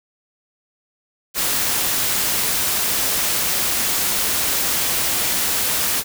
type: noise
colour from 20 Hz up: white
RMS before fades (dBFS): -20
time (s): 1.34-6.04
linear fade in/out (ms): 50
effects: none